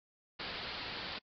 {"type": "low-pass noise", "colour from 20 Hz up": "white", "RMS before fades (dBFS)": -42, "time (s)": [0.39, 1.19], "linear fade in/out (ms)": 10, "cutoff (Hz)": 4800, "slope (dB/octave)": 96, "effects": ["AAC 48 kbps"]}